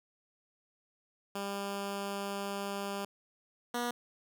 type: tone pair in turn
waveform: 10% pulse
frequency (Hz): 199.4 / 241.1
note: G3 / B3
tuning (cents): +30 / -41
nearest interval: minor third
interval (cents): 329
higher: second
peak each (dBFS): -27 / -24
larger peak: second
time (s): 1.35-3.05 / 3.74-3.91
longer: first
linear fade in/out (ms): 5
effects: none